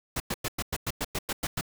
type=noise bursts; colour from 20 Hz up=pink; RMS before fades=-30 dBFS; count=11; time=0.16-1.611 s; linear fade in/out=5 ms; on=41 ms; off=100 ms; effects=none